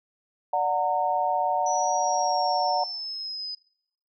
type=chord; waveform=sine; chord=D augmented; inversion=none; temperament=just; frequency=587.3 / 734.2 / 917.7 Hz; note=D5 / F#5 / A#5; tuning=0 / -14 / -27 cents; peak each=-29 / -24 / -26 dBFS; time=0.53-2.84 s; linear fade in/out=5 ms
type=exponential sweep; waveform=sine; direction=down; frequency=5920 to 4993 Hz; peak=-31 dBFS; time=1.66-3.55 s; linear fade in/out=5 ms
effects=noise-tail reverb RT60 0.7 s tail -24 dB re dry